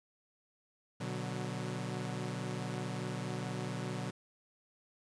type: chord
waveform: sawtooth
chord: B minor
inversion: none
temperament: equal with one note detuned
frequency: 122.12 / 146.83 / 185 Hz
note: B2 / D3 / F#3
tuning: -19 / 0 / 0 cents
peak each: -36 / -38 / -37 dBFS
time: 1-4.11 s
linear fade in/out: 10 ms
effects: resampled to 22050 Hz + 11-bit